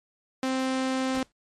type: tone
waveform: sawtooth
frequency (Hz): 261.6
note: C4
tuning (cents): 0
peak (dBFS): -21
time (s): 0.43-1.23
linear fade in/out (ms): 2
type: noise with exponential decay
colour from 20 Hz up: pink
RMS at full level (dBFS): -35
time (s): 1.15-1.32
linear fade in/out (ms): 0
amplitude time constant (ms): 36
effects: low-pass 8000 Hz 12 dB/octave + MP3 64 kbps